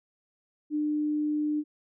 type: tone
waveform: sine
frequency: 300 Hz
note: D4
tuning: 37 cents sharp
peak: -25 dBFS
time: 0.7-1.64 s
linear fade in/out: 50 ms
effects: none